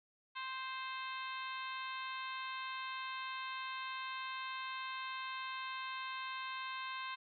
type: harmonic tone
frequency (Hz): 523.3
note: C5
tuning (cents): 0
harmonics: 2 / 3 / 4 / 5 / 6 / 7 / 8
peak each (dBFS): -43 / -48 / -50 / -49 / -53 / -52 / -56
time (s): 0.35-7.16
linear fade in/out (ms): 20
effects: none